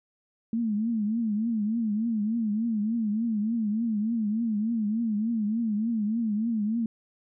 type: tone with vibrato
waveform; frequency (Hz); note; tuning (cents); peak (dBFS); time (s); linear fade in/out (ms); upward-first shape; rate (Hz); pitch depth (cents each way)
sine; 220; A3; 0; -24; 0.53-6.86; 2; triangle; 3.4; 140
effects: none